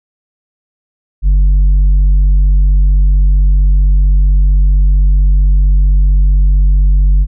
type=tone with tanh clipping; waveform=sine; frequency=47.8 Hz; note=G1; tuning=43 cents flat; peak=-6 dBFS; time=1.22-7.27 s; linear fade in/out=50 ms; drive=4 dB; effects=none